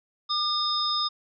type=tone cluster; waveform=sine; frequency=1205 / 3654 / 5070 Hz; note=D6 / A#7 / D#8; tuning=+44 / -35 / +32 cents; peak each=-28 dBFS; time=0.29-1.09 s; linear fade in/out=20 ms; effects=none